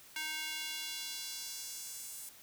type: tone with high-pass filter sweep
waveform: square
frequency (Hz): 311.1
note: D#4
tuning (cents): 0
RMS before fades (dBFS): -42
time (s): 0.16-2.29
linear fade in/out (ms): 2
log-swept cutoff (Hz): 1900 to 9100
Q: 1.3
effects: white hiss -57 dBFS RMS until 2.42 s